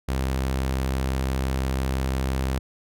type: tone with vibrato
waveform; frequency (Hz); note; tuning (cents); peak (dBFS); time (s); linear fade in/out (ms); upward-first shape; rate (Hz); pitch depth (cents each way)
sawtooth; 65.9; C2; +13; -19; 0.08-2.59; 10; sine; 20; 8
effects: none